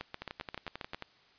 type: two click trains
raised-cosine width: 0.3 ms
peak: -23 / -22 dBFS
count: 10 / 8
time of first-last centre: 0.22-1.024 / 0.01-0.946 s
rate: 11.2 / 7.48 Hz
effects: white hiss -63 dBFS RMS until 1.38 s + resampled to 11025 Hz